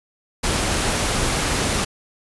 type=noise; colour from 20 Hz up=pink; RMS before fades=-21 dBFS; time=0.43-1.85 s; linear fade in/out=10 ms; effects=resampled to 24000 Hz